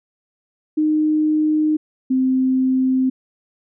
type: tone pair in turn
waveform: sine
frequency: 307.4 / 260 Hz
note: D#4 / C4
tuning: -21 / -11 cents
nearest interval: minor third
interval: 290 cents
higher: first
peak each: -14 dBFS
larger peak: neither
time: 0.77-1.77 / 2.1-3.1 s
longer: neither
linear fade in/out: 10 ms
effects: none